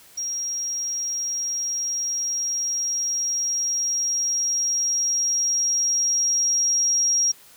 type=tone with level ramp; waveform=sine; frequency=5630 Hz; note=F8; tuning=13 cents sharp; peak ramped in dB=-25 to -17 dBFS; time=0.17-7.32 s; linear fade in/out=10 ms; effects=white hiss -50 dBFS RMS until 7.56 s